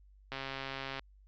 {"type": "click train", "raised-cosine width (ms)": 0.3, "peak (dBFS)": -23, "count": 92, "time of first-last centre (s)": [0.32, 0.994], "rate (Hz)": 135, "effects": ["added 49 Hz sine -57 dBFS peak until 1.27 s", "resampled to 16000 Hz"]}